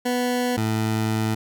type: tone pair in turn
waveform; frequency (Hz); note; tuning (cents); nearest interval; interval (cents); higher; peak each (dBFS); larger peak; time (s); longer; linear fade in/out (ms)
20% pulse; 246.9 / 109.98; B3 / A2; 0 / 0; octave + major second; 1400; first; -16; neither; 0.05-0.57 / 0.57-1.35; second; 10
effects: none